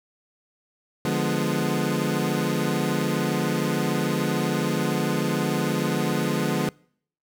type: chord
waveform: 25% pulse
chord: D diminished seventh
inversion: none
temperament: equal with one note detuned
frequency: 147.77 / 174.61 / 207.7 / 246.9 Hz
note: D3 / F3 / Ab3 / Cb4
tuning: +11 / 0 / 0 / 0 cents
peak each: -24 / -24 / -24 / -25 dBFS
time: 1.05-6.69 s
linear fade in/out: 2 ms
effects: noise-tail reverb RT60 0.6 s tail -26 dB re dry